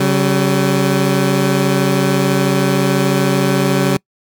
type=tone pair together; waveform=20% pulse; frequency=138.1 / 190.32 Hz; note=C#3 / F#3; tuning=-6 / +49 cents; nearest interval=tritone; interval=555 cents; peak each=-10 dBFS; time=0-3.97 s; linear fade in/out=5 ms; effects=noise-tail reverb RT60 0.1 s tail -26 dB re dry